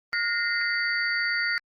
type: tone cluster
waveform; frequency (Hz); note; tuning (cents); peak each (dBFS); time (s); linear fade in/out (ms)
sine; 1426 / 1852 / 2067 / 4574; F6 / A#6 / C7 / D8; +36 / -12 / -22 / -47; -28 / -28 / -30 / -32; 0.13-1.58; 0
effects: Opus 24 kbps